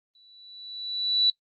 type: tone with exponential growth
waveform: sine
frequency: 3951 Hz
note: B7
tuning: in tune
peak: -16 dBFS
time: 0.15-1.3 s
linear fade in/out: 2 ms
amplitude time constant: 250 ms
effects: noise-tail reverb RT60 0.1 s tail -21 dB re dry + Opus 32 kbps